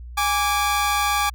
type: tone pair together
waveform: sawtooth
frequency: 822.8 / 1165 Hz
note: G#5 / D6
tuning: -16 / -14 cents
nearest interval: tritone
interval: 602 cents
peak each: -18 dBFS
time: 0.17-1.3 s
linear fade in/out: 10 ms
effects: added 60 Hz sine -34 dBFS peak until 1.34 s